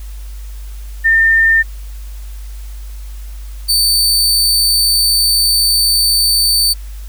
sine / sawtooth tone pair in turn, 1808 / 4556 Hz, A6 / C#8, +47 / +47 cents, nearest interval octave + major third, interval 1600 cents, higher second, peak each -7 dBFS, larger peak neither, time 1.04-1.63 / 3.68-6.74 s, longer second, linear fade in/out 20 ms, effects added 50 Hz sine -25 dBFS peak until 7.08 s + white hiss -43 dBFS RMS until 7.08 s

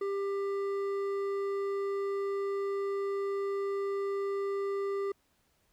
sine tone with hard clipping, 396.6 Hz, G4, 20 cents sharp, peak -32 dBFS, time 0.01-5.12 s, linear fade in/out 5 ms, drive 8 dB, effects pink hiss -72 dBFS RMS until 5.72 s

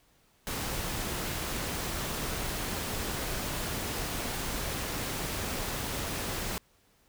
pink noise, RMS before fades -34 dBFS, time 0.47-6.58 s, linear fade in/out 0 ms, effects pink hiss -66 dBFS RMS until 7.08 s

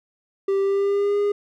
triangle tone with pitch glide, 392 to 408.9 Hz, G4 to G#4, 0 to -27 cents, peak -16 dBFS, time 0.48-1.32 s, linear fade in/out 5 ms, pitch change +73 cents, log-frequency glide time 0.61-1.18 s, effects none

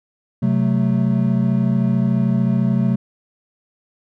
triangle chord, F# diminished, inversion second, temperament equal with one note detuned, 130.81 / 186.39 / 220 Hz, C3 / F#3 / A3, 0 / +13 / 0 cents, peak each -17 dBFS, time 0.42-2.96 s, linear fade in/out 10 ms, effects none

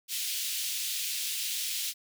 pink high-pass noise, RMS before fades -33 dBFS, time 0.08-1.94 s, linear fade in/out 50 ms, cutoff 2800 Hz, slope 24 dB/octave, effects none

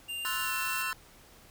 square tone with pitch glide, 2794 to 2704 Hz, F7 to E7, 0 to +43 cents, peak -35 dBFS, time 0.08-0.92 s, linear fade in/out 20 ms, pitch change -57 cents, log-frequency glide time 0.42-0.52 s
square chord, F# half-diminished seventh, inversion second, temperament equal, 1046.5 / 1318.5 / 1480 / 1760 Hz, C6 / E6 / F#6 / A6, 0 / 0 / 0 / 0 cents, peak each -39 / -39 / -39 / -40 dBFS, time 0.25-0.93 s, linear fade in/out 0 ms
blue noise, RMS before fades -40 dBFS, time 0.25-0.83 s, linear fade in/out 5 ms
effects pink hiss -56 dBFS RMS until 1.5 s

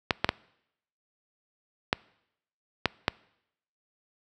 clicks, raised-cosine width 0.3 ms, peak -5 dBFS, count 6, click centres 0.108 / 0.245 / 0.291 / 1.929 / 2.857 / 3.081 s, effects noise-tail reverb RT60 0.8 s tail -24 dB re dry + high-pass 60 Hz 12 dB/octave

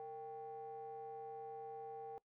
triangle ring-modulated tone, 164.3 Hz, E3, 5 cents flat, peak -40 dBFS, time 0-2.18 s, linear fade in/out 0 ms, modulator 622 Hz, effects noise-tail reverb RT60 0.1 s tail -21 dB re dry + tanh soft clip ceiling -38 dBFS

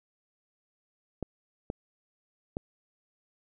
clicks, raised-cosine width 2 ms, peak -19 dBFS, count 3, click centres 1.227 / 1.701 / 2.569 s, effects none

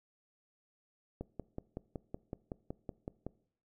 click train, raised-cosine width 2 ms, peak -26 dBFS, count 12, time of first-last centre 1.21-3.266 s, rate 5.35 Hz, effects noise-tail reverb RT60 0.6 s tail -21 dB re dry

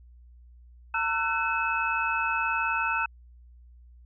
sine tone cluster, 909 / 1340 / 1499 / 2588 Hz, A#5 / E6 / F#6 / E7, -44 / +28 / +22 / -32 cents, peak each -30 dBFS, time 0.94-3.06 s, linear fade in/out 5 ms, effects added 60 Hz sine -49 dBFS peak until 4.05 s

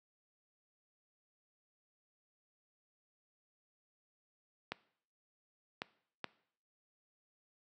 clicks, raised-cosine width 0.3 ms, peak -21 dBFS, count 3, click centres 4.72 / 5.819 / 6.243 s, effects noise-tail reverb RT60 0.6 s tail -20 dB re dry + high-pass 150 Hz 12 dB/octave

